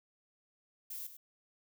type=noise with echo; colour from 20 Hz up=violet; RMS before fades=-43 dBFS; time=0.9-1.07 s; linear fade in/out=5 ms; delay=100 ms; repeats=1; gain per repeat=-10 dB; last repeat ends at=1.17 s; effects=none